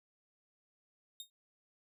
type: tone with exponential decay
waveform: sawtooth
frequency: 3700 Hz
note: A#7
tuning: 14 cents flat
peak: -38 dBFS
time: 1.2-1.3 s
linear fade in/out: 1 ms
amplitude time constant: 21 ms
effects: none